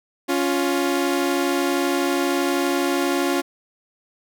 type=tone pair together; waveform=sawtooth; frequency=278.9 / 351.4 Hz; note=C#4 / F4; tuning=+11 / +11 cents; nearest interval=major third; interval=400 cents; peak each=-18 dBFS; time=0.28-3.42 s; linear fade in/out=20 ms; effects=none